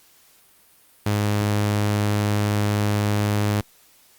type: tone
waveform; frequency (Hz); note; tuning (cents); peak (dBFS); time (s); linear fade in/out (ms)
sawtooth; 103.83; G#2; 0; -15; 1.06-3.61; 5
effects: white hiss -55 dBFS RMS until 4.18 s + Opus 48 kbps